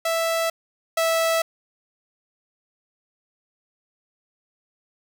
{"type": "tone pair in turn", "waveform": "sawtooth", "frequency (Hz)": [659.3, 655.6], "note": ["E5", "E5"], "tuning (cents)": [0, -10], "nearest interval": "unison", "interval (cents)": 10, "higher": "first", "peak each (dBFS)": [-17, -15], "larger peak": "second", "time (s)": [[0.05, 0.5], [0.97, 1.42]], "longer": "neither", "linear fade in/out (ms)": 5, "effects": []}